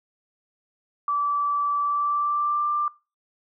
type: tone with pitch glide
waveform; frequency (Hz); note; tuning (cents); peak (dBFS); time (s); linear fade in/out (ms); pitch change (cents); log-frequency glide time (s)
sine; 1158 to 1185.1; D6 to D6; -25 to +15; -21; 1.08-2.88; 2; +40; 1.81-2.69
effects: noise-tail reverb RT60 0.3 s tail -21 dB re dry